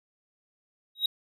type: tone with exponential growth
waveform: triangle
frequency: 3812 Hz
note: A#7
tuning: 38 cents sharp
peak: -17 dBFS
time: 0.95-1.06 s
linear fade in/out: 5 ms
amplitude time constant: 22 ms
effects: none